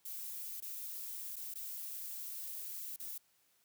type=noise with dropouts; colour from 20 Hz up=violet; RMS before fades=-44 dBFS; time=0.05-3.18 s; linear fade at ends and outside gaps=5 ms; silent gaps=0.604-0.622 / 1.359-1.364 / 1.54-1.554 / 2.962-2.997 s; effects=white hiss -73 dBFS RMS until 3.64 s + high-pass 80 Hz 12 dB/octave